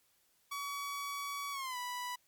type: tone with pitch glide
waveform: sawtooth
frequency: 1133 to 986.3 Hz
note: C#6 to B5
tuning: +37 to -3 cents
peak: -34 dBFS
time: 0.51-2.16 s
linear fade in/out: 10 ms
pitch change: -240 cents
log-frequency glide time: 1.52-1.77 s
effects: white hiss -72 dBFS RMS until 2.27 s + MP3 96 kbps